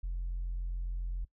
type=tone; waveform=sine; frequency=43.65 Hz; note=F1; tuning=in tune; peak=-31 dBFS; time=0.03-1.25 s; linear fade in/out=10 ms; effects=noise-tail reverb RT60 0.1 s tail -22 dB re dry + tanh soft clip ceiling -30 dBFS